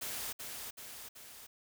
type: noise with echo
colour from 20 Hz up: white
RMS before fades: -40 dBFS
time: 0.01-0.33 s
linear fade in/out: 10 ms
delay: 380 ms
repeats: 3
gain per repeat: -4 dB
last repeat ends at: 1.47 s
effects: none